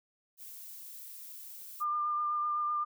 violet noise, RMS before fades -47 dBFS, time 0.37-1.85 s, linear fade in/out 50 ms
sine tone with vibrato, 1200 Hz, D6, 37 cents sharp, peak -29 dBFS, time 1.8-2.85 s, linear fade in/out 20 ms, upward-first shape sine, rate 7.9 Hz, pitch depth 15 cents each way
effects none

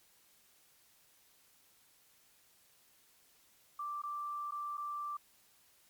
sine tone with dropouts, 1174.7 Hz, D6, in tune, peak -37 dBFS, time 3.79-5.17 s, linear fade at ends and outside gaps 5 ms, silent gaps 4.019-4.035 / 4.51-4.52 / 4.772-4.778 s, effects white hiss -67 dBFS RMS until 5.89 s + MP3 96 kbps

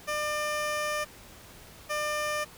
15% pulse tone pair in turn, 600 / 600 Hz, D5 / D5, +37 / +37 cents, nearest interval unison, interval 0 cents, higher neither, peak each -22 dBFS, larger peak neither, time 0.07-1.05 / 1.89-2.45 s, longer first, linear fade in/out 20 ms, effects pink hiss -50 dBFS RMS until 2.57 s

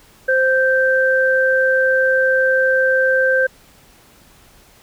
sine tone pair together, 522.3 / 1565 Hz, C5 / G6, -3 / -3 cents, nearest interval octave + perfect fifth, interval 1900 cents, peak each -15 dBFS, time 0.28-3.47 s, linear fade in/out 10 ms, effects pink hiss -49 dBFS RMS until 4.82 s

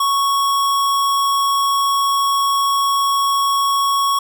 square tone, 1108.7 Hz, C#6, in tune, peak -15 dBFS, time 0-4.19 s, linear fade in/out 5 ms, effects none

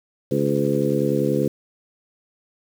harmonic tone with a mistuned harmonic, 70.4 Hz, C#2, 27 cents sharp, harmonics 2 / 3 / 4 / 5 / 6 / 7, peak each -25 / -25 / -25 / -25 / -25 / -25 dBFS, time 0.31-1.48 s, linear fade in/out 5 ms, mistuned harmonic 7, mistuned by +40 cents, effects 7-bit

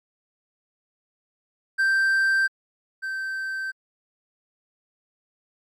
triangle tone pair in turn, 1568 / 1553.6 Hz, G6 / G6, 0 / -16 cents, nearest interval unison, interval 16 cents, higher first, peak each -16 / -25 dBFS, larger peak first, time 1.78-2.48 / 3.02-3.72 s, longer neither, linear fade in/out 20 ms, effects MP3 64 kbps

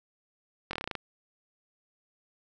slowing click train, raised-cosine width 0.3 ms, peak -17 dBFS, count 9, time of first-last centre 0.71-0.953 s, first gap 22 ms, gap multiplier 1.09, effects none

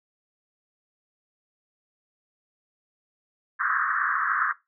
pink band-pass noise, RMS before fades -25 dBFS, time 3.59-4.53 s, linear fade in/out 20 ms, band 1100 to 1800 Hz, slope 96 dB/octave, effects noise-tail reverb RT60 0.2 s tail -18 dB re dry

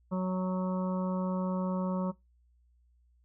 harmonic tone, 185 Hz, F#3, in tune, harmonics 1 / 2 / 3 / 5 / 6 / 7, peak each -29 / -43 / -37 / -42 / -43 / -48 dBFS, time 0.11-2.12 s, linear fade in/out 20 ms, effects noise-tail reverb RT60 0.2 s tail -22 dB re dry + added 60 Hz sine -63 dBFS peak until 3.24 s

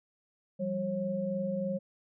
sine tone cluster, 171.9 / 195.1 / 543 Hz, F3 / G3 / C#5, -27 / -8 / -36 cents, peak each -40 / -33 / -33 dBFS, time 0.59-1.79 s, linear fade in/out 20 ms, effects none

